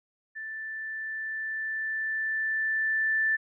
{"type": "tone with level ramp", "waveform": "sine", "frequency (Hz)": 1764, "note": "A6", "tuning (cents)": 4, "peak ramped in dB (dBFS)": [-35, -22], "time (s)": [0.35, 3.37], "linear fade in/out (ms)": 20, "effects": []}